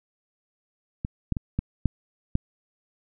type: clicks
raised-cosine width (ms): 5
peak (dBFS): -16 / -11 / -16 / -12 / -8 / -9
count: 6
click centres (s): 1.049 / 1.323 / 1.368 / 1.59 / 1.857 / 2.354
effects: none